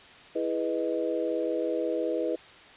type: chord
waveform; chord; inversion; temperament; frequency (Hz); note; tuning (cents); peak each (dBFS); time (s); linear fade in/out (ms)
sine; E major seventh; none; equal; 329.6 / 415.3 / 493.9 / 622.3; E4 / G#4 / B4 / D#5; 0 / 0 / 0 / 0; -31 / -34 / -30 / -33; 0.35-2.36; 10
effects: white hiss -50 dBFS RMS until 2.76 s + resampled to 8000 Hz